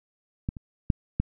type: clicks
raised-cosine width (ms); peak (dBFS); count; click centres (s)
5; -15 / -26 / -8 / -11; 4; 0.489 / 0.568 / 0.902 / 1.2
effects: none